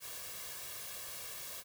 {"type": "noise with comb filter", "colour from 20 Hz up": "white", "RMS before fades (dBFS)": -45, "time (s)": [0, 1.64], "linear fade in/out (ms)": 50, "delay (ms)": 1.8, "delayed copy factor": 0.65, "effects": ["high-pass 60 Hz 12 dB/octave"]}